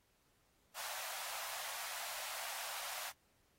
pink high-pass noise, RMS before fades -45 dBFS, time 0.74-3.13 s, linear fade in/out 50 ms, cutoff 620 Hz, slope 48 dB/octave, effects pink hiss -75 dBFS RMS until 3.58 s + AAC 48 kbps

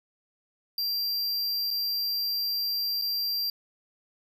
square tone with dropouts, 4725 Hz, D8, 10 cents sharp, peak -27 dBFS, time 0.78-3.5 s, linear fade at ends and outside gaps 2 ms, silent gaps 1.706-1.71 / 3.015-3.02 s, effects none

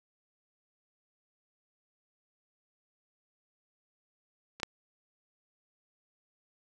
clicks, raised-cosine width 0.2 ms, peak -27 / -11 dBFS, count 2, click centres 4.6 / 4.632 s, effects none

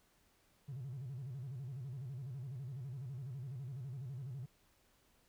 triangle tone with vibrato, 130.81 Hz, C3, in tune, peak -39 dBFS, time 0.68-4.46 s, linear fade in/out 10 ms, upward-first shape square, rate 12 Hz, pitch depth 140 cents each way, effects tanh soft clip ceiling -38 dBFS + pink hiss -72 dBFS RMS until 5.28 s

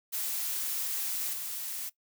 blue noise with level steps, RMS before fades -33 / -37 dBFS, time 0.12-1.9 s, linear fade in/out 20 ms, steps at 1.33 s, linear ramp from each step 5 ms, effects noise-tail reverb RT60 0.1 s tail -18 dB re dry

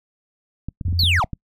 clicks, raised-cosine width 5 ms, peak -16 dBFS, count 7, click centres 0.686 / 0.812 / 0.883 / 0.928 / 1.035 / 1.243 / 1.333 s
sine tone, 86.6 Hz, F2, 14 cents flat, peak -18 dBFS, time 0.85-1.2 s, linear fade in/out 5 ms
triangle linear sweep, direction down, 4623 to 622.3 Hz, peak -15 dBFS, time 0.99-1.24 s, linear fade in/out 2 ms
effects noise-tail reverb RT60 0.1 s tail -26 dB re dry

